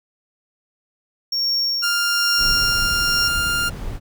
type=tone with tremolo; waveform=triangle; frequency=5520 Hz; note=F8; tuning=21 cents flat; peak=-16 dBFS; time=1.32-3.28 s; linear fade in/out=5 ms; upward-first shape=sine; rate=1.1 Hz; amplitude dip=55%
type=tone; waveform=sawtooth; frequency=1400 Hz; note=F6; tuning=4 cents sharp; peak=-15 dBFS; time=1.82-3.7 s; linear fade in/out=20 ms
type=noise; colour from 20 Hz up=brown; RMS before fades=-28 dBFS; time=2.37-4 s; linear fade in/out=50 ms
effects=none